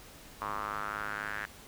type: tone with band-pass filter sweep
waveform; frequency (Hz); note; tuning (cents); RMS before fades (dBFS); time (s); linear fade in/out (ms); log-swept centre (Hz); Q
square; 51.91; G#1; 0; -37; 0.41-1.46; 5; 1100 to 1700; 4.8
effects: pink hiss -52 dBFS RMS until 1.67 s